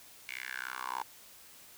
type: tone with high-pass filter sweep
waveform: 10% pulse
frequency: 63.5 Hz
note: B1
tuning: 49 cents sharp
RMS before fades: -40 dBFS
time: 0.29-1.03 s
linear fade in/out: 0 ms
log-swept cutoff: 2300 to 870 Hz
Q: 5.8
effects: white hiss -55 dBFS RMS until 1.77 s